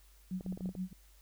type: tone with tremolo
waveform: sine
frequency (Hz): 185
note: F#3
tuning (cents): 0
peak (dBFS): -33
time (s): 0.31-0.93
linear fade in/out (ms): 2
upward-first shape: sine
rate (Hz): 6.4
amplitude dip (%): 100
type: clicks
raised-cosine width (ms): 2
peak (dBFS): -32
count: 8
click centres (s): 0.409 / 0.463 / 0.525 / 0.575 / 0.608 / 0.658 / 0.691 / 0.752
effects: added 50 Hz sine -59 dBFS peak until 1.21 s + white hiss -66 dBFS RMS until 1.21 s